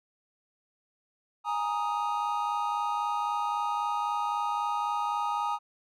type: chord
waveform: triangle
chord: Ab suspended second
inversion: none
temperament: just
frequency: 830.6 / 934.4 / 1245.9 Hz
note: Ab5 / Bb5 / Eb6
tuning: 0 / +4 / +2 cents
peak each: -30 dBFS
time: 1.44-5.59 s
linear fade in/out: 50 ms
effects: none